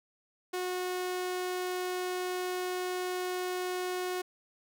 sawtooth tone, 364.3 Hz, F#4, 27 cents flat, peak -28 dBFS, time 0.53-4.22 s, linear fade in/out 10 ms, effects none

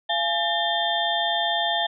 sine tone cluster, 685 / 841 / 1801 / 3202 / 3554 Hz, F5 / G#5 / A6 / G7 / A7, -34 / +22 / +40 / +36 / +17 cents, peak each -26 / -28 / -29 / -28 / -27 dBFS, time 0.09-1.87 s, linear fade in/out 10 ms, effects none

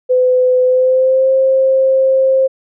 sine tone with pitch glide, 506 to 529.6 Hz, B4 to C5, +42 to +21 cents, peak -8 dBFS, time 0.09-2.48 s, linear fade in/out 20 ms, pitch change +79 cents, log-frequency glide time 0.64-1.31 s, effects none

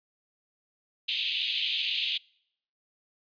pink band-pass noise, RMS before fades -30 dBFS, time 1.08-2.18 s, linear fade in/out 10 ms, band 2700 to 3900 Hz, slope 48 dB/octave, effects noise-tail reverb RT60 0.7 s tail -26 dB re dry + resampled to 11025 Hz

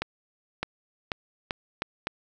accelerating click train, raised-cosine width 0.3 ms, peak -12 dBFS, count 6, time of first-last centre 0.02-2.071 s, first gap 610 ms, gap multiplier 0.8, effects none

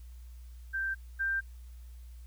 sine tone pair in turn, 1568 / 1575 Hz, G6 / G6, 0 / +8 cents, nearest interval unison, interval 8 cents, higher second, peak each -30 / -28 dBFS, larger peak second, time 0.73-0.95 / 1.19-1.41 s, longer neither, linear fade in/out 20 ms, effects added 60 Hz sine -45 dBFS peak until 2.26 s + white hiss -66 dBFS RMS until 2.26 s

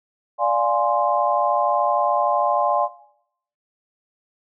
sine chord, D half-diminished seventh, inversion none, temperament equal with one note detuned, 587.3 / 700.5 / 830.6 / 1046.5 Hz, D5 / F5 / Ab5 / C6, 0 / +5 / 0 / 0 cents, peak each -22 dBFS, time 0.38-2.89 s, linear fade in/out 50 ms, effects noise-tail reverb RT60 0.7 s tail -17 dB re dry

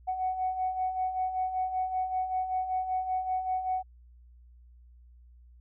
sine beating tone pair, 741 / 746.2 Hz, F#5 / F#5, +2 / +14 cents, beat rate 5.2 Hz, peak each -35 / -28 dBFS, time 0.07-3.83 s, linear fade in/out 20 ms, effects tanh soft clip ceiling -21 dBFS + added 60 Hz sine -52 dBFS peak until 5.6 s

